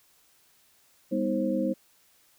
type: tone cluster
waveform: sine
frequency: 200 / 247.9 / 316.2 / 531 Hz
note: G3 / B3 / D#4 / C5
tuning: +35 / +7 / +28 / +25 cents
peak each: -30 dBFS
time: 1.11-1.74 s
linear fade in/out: 20 ms
effects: white hiss -63 dBFS RMS until 2.38 s